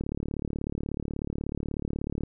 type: click train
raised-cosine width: 3 ms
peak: -18 dBFS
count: 82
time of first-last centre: 0.01-2.235 s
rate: 36.4 Hz
effects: none